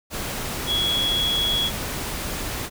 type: tone in noise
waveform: sine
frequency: 3346 Hz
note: G#7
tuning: 12 cents sharp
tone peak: -20 dBFS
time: 0.66-1.71 s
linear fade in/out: 50 ms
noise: pink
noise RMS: -29 dBFS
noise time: 0.1-2.7 s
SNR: +6 dB
effects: none